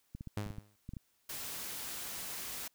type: clicks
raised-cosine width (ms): 5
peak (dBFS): -31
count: 9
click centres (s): 0.15 / 0.209 / 0.273 / 0.465 / 0.505 / 0.584 / 0.891 / 0.936 / 0.968
type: tone with exponential decay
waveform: sawtooth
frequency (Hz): 103.83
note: G#2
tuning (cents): 0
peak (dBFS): -29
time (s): 0.37-0.76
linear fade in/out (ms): 0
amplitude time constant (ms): 84
type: noise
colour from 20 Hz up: white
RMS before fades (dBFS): -42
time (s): 1.29-2.68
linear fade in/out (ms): 5
effects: white hiss -74 dBFS RMS until 2.74 s